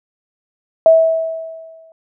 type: tone with exponential decay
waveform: sine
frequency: 650 Hz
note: E5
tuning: 24 cents flat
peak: -3 dBFS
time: 0.86-1.92 s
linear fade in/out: 1 ms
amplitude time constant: 230 ms
effects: none